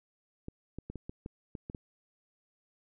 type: clicks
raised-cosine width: 3 ms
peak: -27 dBFS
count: 9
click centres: 0.484 / 0.786 / 0.9 / 0.957 / 1.095 / 1.261 / 1.552 / 1.699 / 1.748 s
effects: none